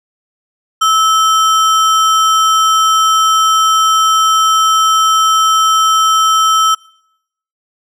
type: tone with sample-and-hold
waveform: sine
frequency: 1305 Hz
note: E6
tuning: 18 cents flat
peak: -7 dBFS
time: 0.81-6.75 s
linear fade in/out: 10 ms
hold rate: 4410 Hz
effects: noise-tail reverb RT60 0.8 s tail -25 dB re dry + low-pass 9000 Hz 12 dB/octave